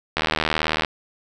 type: click train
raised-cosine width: 0.3 ms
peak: -4 dBFS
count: 54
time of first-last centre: 0.17-0.848 s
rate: 78.2 Hz
effects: none